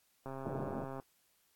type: click train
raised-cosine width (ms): 1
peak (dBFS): -30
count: 100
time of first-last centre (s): 0.26-0.999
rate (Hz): 134
type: band-pass noise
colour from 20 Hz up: pink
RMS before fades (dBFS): -41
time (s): 0.45-0.85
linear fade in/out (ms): 10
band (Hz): 110 to 670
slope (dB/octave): 24
effects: white hiss -73 dBFS RMS until 1.55 s + AAC 64 kbps